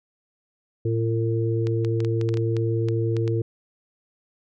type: harmonic tone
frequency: 113.6 Hz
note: A#2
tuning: 44 cents flat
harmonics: 1 / 3 / 4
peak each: -22 / -27 / -28 dBFS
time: 0.85-3.42 s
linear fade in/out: 5 ms
type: clicks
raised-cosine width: 0.2 ms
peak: -19 dBFS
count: 12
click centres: 1.67 / 1.848 / 2.004 / 2.048 / 2.213 / 2.29 / 2.341 / 2.372 / 2.567 / 2.886 / 3.167 / 3.278 s
effects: none